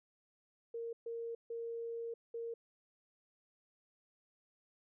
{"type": "tone bursts at uneven times", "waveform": "sine", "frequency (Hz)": 463.3, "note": "A#4", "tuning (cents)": -11, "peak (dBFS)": -39, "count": 4, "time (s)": [[0.74, 0.93], [1.06, 1.35], [1.5, 2.14], [2.34, 2.54]], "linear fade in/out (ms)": 5, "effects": []}